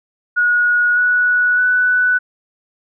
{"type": "tone with pitch steps", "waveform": "sine", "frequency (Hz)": [1452, 1470.6, 1489.4], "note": ["F#6", "F#6", "F#6"], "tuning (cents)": [-33, -11, 11], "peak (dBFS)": -11, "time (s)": [0.36, 2.19], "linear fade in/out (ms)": 20, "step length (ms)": 610, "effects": []}